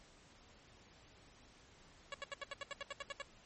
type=tone bursts; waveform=10% pulse; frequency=562 Hz; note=C#5; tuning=24 cents sharp; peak=-33 dBFS; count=12; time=2.12-3.22 s; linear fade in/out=2 ms; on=22 ms; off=76 ms; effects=pink hiss -63 dBFS RMS until 3.45 s + MP3 32 kbps